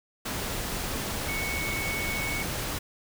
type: tone in noise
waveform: sine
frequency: 2217 Hz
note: C#7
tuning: in tune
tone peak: -31 dBFS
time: 1.28-2.43 s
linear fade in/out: 10 ms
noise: pink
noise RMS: -32 dBFS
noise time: 0.25-2.79 s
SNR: -2 dB
effects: none